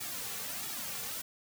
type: noise with flanger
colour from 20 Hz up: white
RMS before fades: -39 dBFS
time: 0-1.22 s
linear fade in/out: 10 ms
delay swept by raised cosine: 1.9 to 3.2 ms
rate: 1.5 Hz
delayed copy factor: -0.8
effects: none